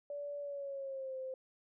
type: tone with pitch glide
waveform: sine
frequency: 576 to 522.1 Hz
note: D5 to C5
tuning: -34 to -4 cents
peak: -39 dBFS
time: 0.1-1.34 s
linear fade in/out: 2 ms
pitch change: -170 cents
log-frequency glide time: 0.4-1.17 s
effects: none